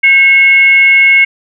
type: tone with frequency modulation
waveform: sine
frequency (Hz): 2183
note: C#7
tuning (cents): -27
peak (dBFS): -3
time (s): 0.03-1.25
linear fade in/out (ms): 10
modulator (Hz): 603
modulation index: 0.35
effects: none